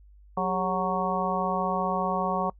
harmonic tone with a mistuned harmonic, 185 Hz, F#3, in tune, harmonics 1 / 2 / 3 / 4 / 5 / 6, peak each -31 / -35 / -32 / -30 / -32 / -30 dBFS, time 0.37-2.5 s, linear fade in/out 5 ms, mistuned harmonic 2, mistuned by +140 cents, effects noise-tail reverb RT60 0.1 s tail -25 dB re dry + added 50 Hz sine -50 dBFS peak until 2.59 s

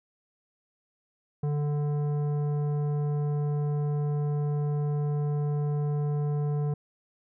triangle tone with tanh clipping, 146.83 Hz, D3, in tune, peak -27 dBFS, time 1.43-6.74 s, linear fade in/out 5 ms, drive 16 dB, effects none

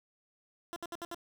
15% pulse tone bursts, 342.5 Hz, F4, 34 cents flat, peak -32 dBFS, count 5, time 0.73-1.146 s, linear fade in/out 0 ms, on 32 ms, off 64 ms, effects none

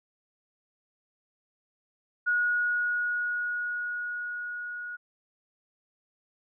sine tone with level ramp, 1451 Hz, F#6, 34 cents flat, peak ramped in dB -22 to -35 dBFS, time 2.26-4.97 s, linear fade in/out 20 ms, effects none

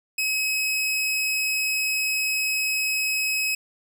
sawtooth tone, 2555 Hz, D#7, 45 cents sharp, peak -19 dBFS, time 0.18-3.55 s, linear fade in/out 5 ms, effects none

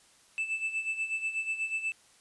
triangle tone with tremolo, 2637 Hz, E7, in tune, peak -26 dBFS, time 0.38-1.92 s, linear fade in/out 0 ms, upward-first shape sine, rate 8.2 Hz, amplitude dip 70%, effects white hiss -61 dBFS RMS until 2.2 s + resampled to 24000 Hz

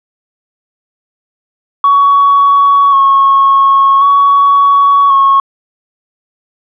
sine tone with vibrato, 1108.7 Hz, C#6, in tune, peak -3 dBFS, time 1.84-5.4 s, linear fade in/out 2 ms, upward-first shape square, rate 0.46 Hz, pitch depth 21 cents each way, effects tanh soft clip ceiling 0 dBFS

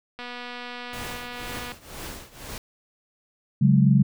click train, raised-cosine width 0.3 ms, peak -21 dBFS, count 374, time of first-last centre 0.19-1.719 s, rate 244 Hz
pink noise with tremolo, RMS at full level -35 dBFS, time 0.93-2.58 s, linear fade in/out 2 ms, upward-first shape triangle, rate 2 Hz, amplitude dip 90%
sine chord, C# suspended fourth, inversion none, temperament equal, 138.59 / 185 / 207.7 Hz, C#3 / F#3 / G#3, 0 / 0 / 0 cents, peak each -17 / -20 / -20 dBFS, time 3.61-4.03 s, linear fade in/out 10 ms
effects none

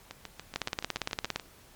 two click trains, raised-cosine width 0.2 ms, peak -12 / -22 dBFS, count 15 / 10, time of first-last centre 0.56-1.36 / 0.11-1.398 s, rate 17.5 / 6.99 Hz, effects pink hiss -56 dBFS RMS until 1.75 s + MP3 96 kbps

